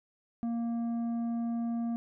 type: tone with tanh clipping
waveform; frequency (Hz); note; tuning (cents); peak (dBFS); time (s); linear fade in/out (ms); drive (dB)
sine; 233.1; A#3; 0; -31; 0.43-1.96; 0; 7
effects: none